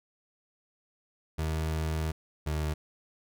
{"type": "tone pair in turn", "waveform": "30% pulse", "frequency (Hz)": [79, 76.71], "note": ["D#2", "D#2"], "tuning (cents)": [27, -24], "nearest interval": "minor second", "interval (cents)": 51, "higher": "first", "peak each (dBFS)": -26, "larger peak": "neither", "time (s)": [[1.38, 2.12], [2.46, 2.74]], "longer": "first", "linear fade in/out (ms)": 10, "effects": []}